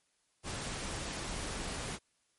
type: noise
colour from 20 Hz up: pink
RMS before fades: -39 dBFS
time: 0.43-1.99 s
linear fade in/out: 50 ms
effects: white hiss -75 dBFS RMS until 2.38 s + MP3 48 kbps